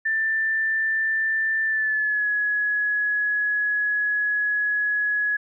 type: tone with pitch glide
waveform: sine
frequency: 1776 to 1683.1 Hz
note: A6 to G#6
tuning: +16 to +23 cents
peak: -20 dBFS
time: 0.05-5.37 s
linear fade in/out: 10 ms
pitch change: -93 cents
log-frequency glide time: 1.65-2.27 s
effects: none